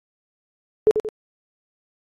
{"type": "tone with echo", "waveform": "sine", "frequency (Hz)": 430.3, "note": "A4", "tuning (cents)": -39, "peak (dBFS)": -10, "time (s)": [0.87, 0.91], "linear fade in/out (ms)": 0, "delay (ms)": 89, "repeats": 2, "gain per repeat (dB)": -7, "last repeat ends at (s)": 1.088, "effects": ["AAC 32 kbps"]}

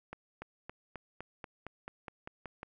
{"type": "accelerating click train", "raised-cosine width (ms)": 0.5, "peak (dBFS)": -27, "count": 12, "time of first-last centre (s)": [0.13, 2.631], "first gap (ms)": 290, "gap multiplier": 0.95, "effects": []}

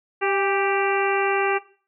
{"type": "harmonic tone with a mistuned harmonic", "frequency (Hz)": 392, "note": "G4", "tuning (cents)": 0, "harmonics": [1, 2, 3, 4, 5, 6, 7], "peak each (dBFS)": [-23, -26, -28, -29, -30, -31, -31], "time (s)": [0.21, 1.59], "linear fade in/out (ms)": 20, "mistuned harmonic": 2, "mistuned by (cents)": 36, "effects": ["noise-tail reverb RT60 0.4 s tail -17 dB re dry"]}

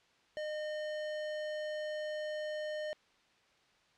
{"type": "tone", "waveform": "square", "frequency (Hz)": 610, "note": "D#5", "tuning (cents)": -34, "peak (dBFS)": -37, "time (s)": [0.37, 2.93], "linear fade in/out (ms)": 0, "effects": ["white hiss -68 dBFS RMS until 3.97 s", "low-pass 4000 Hz 12 dB/octave"]}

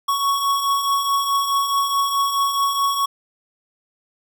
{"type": "beating tone pair", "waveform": "square", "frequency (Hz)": [1108.7, 1113.4], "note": ["C#6", "C#6"], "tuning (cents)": [0, 7], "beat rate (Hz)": 4.7, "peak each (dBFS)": [-27, -19], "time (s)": [0.08, 3.06], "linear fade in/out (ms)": 10, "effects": []}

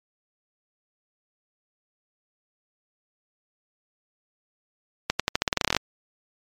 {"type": "accelerating click train", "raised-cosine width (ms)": 0.2, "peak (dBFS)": -3, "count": 15, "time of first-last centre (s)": [5.1, 5.766], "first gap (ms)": 96, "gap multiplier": 0.88, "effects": ["MP3 96 kbps"]}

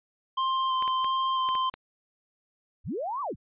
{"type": "tone with vibrato", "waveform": "square", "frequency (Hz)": 1046.5, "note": "C6", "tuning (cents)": 0, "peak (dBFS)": -25, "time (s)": [0.37, 1.7], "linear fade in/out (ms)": 10, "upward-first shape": "square", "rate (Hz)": 1.5, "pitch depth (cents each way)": 10}
{"type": "clicks", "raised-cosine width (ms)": 0.3, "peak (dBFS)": -22, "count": 6, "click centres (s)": [0.824, 0.878, 1.045, 1.489, 1.552, 1.74]}
{"type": "linear two-way sweep", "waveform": "sine", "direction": "up then down", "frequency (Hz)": [33.63, 1184, 33.63], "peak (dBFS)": -29, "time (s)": [2.84, 3.36], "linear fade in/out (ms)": 50, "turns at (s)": 3.21}
{"effects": ["resampled to 8000 Hz"]}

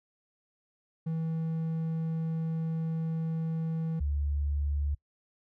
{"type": "tone pair in turn", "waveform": ["triangle", "sine"], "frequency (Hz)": [162, 72.16], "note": ["E3", "D2"], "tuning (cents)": [-30, -30], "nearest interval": "octave + major second", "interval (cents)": 1400, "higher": "first", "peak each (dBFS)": -27, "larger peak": "neither", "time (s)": [[1.06, 4], [4, 4.95]], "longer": "first", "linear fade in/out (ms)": 10, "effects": ["noise-tail reverb RT60 0.1 s tail -24 dB re dry"]}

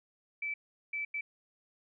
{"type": "tone bursts at uneven times", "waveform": "sine", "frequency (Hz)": 2314, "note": "D7", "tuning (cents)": -26, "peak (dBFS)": -33, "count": 3, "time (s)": [[0.42, 0.54], [0.93, 1.05], [1.14, 1.21]], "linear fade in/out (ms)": 5, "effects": []}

